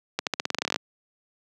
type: accelerating click train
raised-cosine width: 0.2 ms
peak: -7 dBFS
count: 15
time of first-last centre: 0.19-0.76 s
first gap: 78 ms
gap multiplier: 0.89
effects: high-pass 200 Hz 12 dB/octave